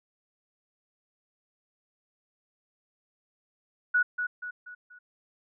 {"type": "tone with echo", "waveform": "sine", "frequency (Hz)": 1467, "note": "F#6", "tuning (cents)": -15, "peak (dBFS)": -20, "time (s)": [3.94, 4.03], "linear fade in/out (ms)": 10, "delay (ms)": 240, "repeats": 4, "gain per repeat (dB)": -7, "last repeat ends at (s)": 4.99, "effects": []}